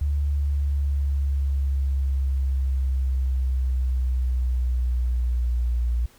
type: exponential sweep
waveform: sine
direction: down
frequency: 72.3 to 59.2 Hz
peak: -20 dBFS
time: 0.01-6.06 s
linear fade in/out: 5 ms
effects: pink hiss -55 dBFS RMS until 6.18 s